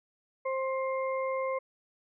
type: harmonic tone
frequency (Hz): 528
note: C5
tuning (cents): +16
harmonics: 1 / 2 / 4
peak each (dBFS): -30 / -35 / -41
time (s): 0.45-1.59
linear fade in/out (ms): 10
effects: none